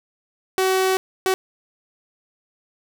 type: tone bursts at uneven times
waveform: sawtooth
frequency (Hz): 377.5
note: F#4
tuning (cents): +35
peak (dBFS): -13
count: 2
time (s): 0.58-0.97 / 1.26-1.34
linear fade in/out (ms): 0
effects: none